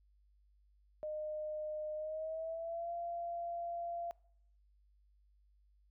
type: tone with pitch glide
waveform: sine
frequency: 612 to 686.9 Hz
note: D#5 to F5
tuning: -29 to -29 cents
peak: -38 dBFS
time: 1.03-4.11 s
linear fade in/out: 0 ms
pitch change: +200 cents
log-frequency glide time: 1.95-2.92 s
effects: noise-tail reverb RT60 0.7 s tail -23 dB re dry + added 50 Hz sine -66 dBFS peak until 5.9 s